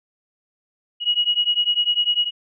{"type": "beating tone pair", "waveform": "sine", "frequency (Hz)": [2897, 2907], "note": ["F#7", "F#7"], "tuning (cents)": [-37, -31], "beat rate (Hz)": 10, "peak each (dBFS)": -20, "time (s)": [1, 2.31], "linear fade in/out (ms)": 50, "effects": []}